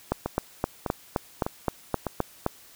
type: two click trains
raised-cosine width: 1 ms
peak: -13 / -9 dBFS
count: 4 / 10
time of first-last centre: 0.26-2.067 / 0.12-2.464 s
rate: 1.66 / 3.84 Hz
effects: white hiss -52 dBFS RMS until 2.75 s